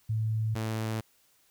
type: tone pair in turn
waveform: sine / sawtooth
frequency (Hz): 110 / 110.54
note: A2 / A2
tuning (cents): 0 / +8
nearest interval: unison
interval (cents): 8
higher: second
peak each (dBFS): -26 / -26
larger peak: neither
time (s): 0.09-0.55 / 0.55-1.01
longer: neither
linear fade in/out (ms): 10
effects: white hiss -66 dBFS RMS until 1.5 s